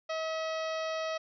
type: harmonic tone with a mistuned harmonic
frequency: 639 Hz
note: D#5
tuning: 46 cents sharp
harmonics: 1 / 2 / 3 / 4 / 5 / 6 / 7 / 8 / 9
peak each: -33 / -39 / -43 / -45 / -47 / -49 / -50 / -51 / -52 dBFS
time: 0.09-1.18 s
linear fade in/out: 10 ms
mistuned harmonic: 3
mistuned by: +24 cents
effects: none